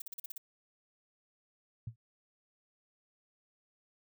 violet noise bursts, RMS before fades -42 dBFS, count 7, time 0-0.38 s, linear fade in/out 5 ms, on 20 ms, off 40 ms
sine tone with exponential decay, 114.7 Hz, A#2, 28 cents flat, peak -34 dBFS, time 1.87-1.96 s, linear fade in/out 5 ms, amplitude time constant 19 ms
effects none

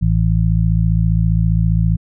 harmonic tone, 55 Hz, A1, in tune, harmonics 1 / 2 / 3, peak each -16 / -16 / -16 dBFS, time 0.01-1.97 s, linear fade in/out 20 ms, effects none

